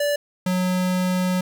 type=tone pair in turn; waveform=square; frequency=581 / 183 Hz; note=D5 / F#3; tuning=-19 / -19 cents; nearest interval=octave + minor sixth; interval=2000 cents; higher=first; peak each=-20 dBFS; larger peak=neither; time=0-0.16 / 0.46-1.41 s; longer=second; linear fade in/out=5 ms; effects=10-bit